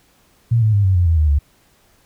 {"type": "tone with pitch steps", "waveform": "sine", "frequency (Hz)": [116.54, 108.74, 101.45, 94.66, 88.32, 82.41, 76.89, 71.74], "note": ["A#2", "A2", "G#2", "F#2", "F2", "E2", "D#2", "D2"], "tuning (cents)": [0, -20, -40, 40, 20, 0, -20, -40], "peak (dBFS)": -11, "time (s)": [0.51, 1.39], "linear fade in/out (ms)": 10, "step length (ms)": 110, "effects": ["pink hiss -56 dBFS RMS until 2.05 s"]}